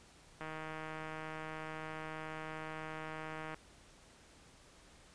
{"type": "click train", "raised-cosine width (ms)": 0.5, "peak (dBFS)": -29, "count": 493, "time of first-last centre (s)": [0.41, 3.544], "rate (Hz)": 157, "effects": ["pink hiss -61 dBFS RMS until 5.14 s", "resampled to 22050 Hz"]}